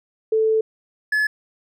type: tone pair in turn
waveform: sine / triangle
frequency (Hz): 440 / 1712.9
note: A4 / A6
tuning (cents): 0 / -47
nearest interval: 2 octaves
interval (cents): 2353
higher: second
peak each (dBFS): -15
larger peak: neither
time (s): 0.32-0.61 / 1.12-1.27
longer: first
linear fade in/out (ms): 5
effects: none